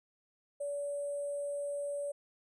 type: tone with sample-and-hold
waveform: sine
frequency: 573 Hz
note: D5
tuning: 43 cents flat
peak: -34 dBFS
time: 0.6-2.12 s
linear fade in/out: 10 ms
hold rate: 8820 Hz
effects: resampled to 22050 Hz